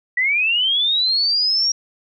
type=linear sweep; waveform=sine; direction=up; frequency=1926 to 5650 Hz; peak=-15 dBFS; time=0.17-1.72 s; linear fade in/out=5 ms; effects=none